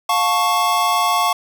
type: chord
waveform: square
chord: F augmented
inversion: none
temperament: equal with one note detuned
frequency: 707.8 / 880 / 1108.7 Hz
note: F5 / A5 / C#6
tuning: +23 / 0 / 0 cents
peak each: -21 / -22 / -18 dBFS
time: 0.09-1.33 s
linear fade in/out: 5 ms
effects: 8-bit